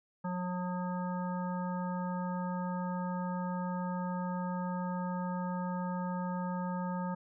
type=harmonic tone with a mistuned harmonic; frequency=180.7 Hz; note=F#3; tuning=41 cents flat; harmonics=1 / 3 / 5 / 7 / 9; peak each=-34 / -43 / -40 / -45 / -51 dBFS; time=0.24-7.15 s; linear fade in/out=10 ms; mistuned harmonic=7; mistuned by=-22 cents; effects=none